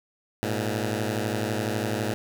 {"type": "beating tone pair", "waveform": "10% pulse", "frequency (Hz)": [105.8, 117.8], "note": ["G#2", "A#2"], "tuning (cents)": [33, 19], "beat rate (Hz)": 12, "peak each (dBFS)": [-19, -22], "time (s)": [0.43, 2.14], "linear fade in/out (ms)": 0, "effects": []}